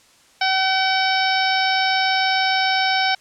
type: harmonic tone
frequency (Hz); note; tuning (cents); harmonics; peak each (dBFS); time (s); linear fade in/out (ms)
761; F#5; +48; 1 / 2 / 3 / 4 / 5 / 6 / 7; -20 / -23 / -24 / -28 / -27 / -30 / -25; 0.41-3.15; 5
effects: white hiss -53 dBFS RMS until 3.2 s + low-pass 8000 Hz 12 dB/octave